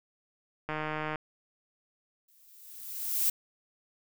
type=click train; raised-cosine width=0.5 ms; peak=-19 dBFS; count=73; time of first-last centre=0.69-1.158 s; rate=154 Hz
type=noise with exponential growth; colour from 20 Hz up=violet; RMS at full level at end=-25 dBFS; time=2.28-3.3 s; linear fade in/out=5 ms; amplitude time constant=220 ms
effects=none